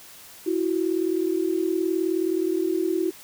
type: tone pair together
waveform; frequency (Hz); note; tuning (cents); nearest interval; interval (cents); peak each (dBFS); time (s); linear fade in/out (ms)
sine; 330.8 / 370; E4 / F#4; +6 / 0; major second; 194; -24; 0.46-3.11; 10
effects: white hiss -46 dBFS RMS until 3.23 s